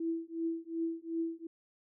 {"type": "tone with tremolo", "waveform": "sine", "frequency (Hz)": 330, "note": "E4", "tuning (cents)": 2, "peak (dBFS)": -29, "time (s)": [0, 1.47], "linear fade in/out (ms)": 5, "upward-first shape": "triangle", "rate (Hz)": 2.7, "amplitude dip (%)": 100, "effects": []}